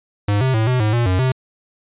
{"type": "tone with pitch steps", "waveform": "square", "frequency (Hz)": [102.6, 131.2, 110.7, 126.9, 107.1, 119, 92.1, 129.9], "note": ["G#2", "C3", "A2", "B2", "A2", "A#2", "F#2", "C3"], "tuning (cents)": [-21, 5, 11, 47, -46, 36, -7, -12], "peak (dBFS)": -15, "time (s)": [0.28, 1.32], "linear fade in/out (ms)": 5, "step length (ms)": 130, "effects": ["resampled to 8000 Hz"]}